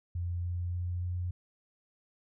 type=tone with pitch steps; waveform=sine; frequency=87.31 / 87.92 / 88.53 / 89.14 Hz; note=F2 / F2 / F2 / F2; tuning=0 / +12 / +24 / +36 cents; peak=-31 dBFS; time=0.15-1.31 s; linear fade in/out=5 ms; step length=290 ms; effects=none